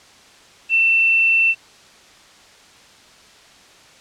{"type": "tone with quantisation", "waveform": "sine", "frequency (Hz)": 2685, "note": "E7", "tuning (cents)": 31, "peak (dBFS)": -12, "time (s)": [0.69, 1.55], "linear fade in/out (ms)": 50, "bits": 7, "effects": ["white hiss -47 dBFS RMS until 4 s", "low-pass 6000 Hz 12 dB/octave"]}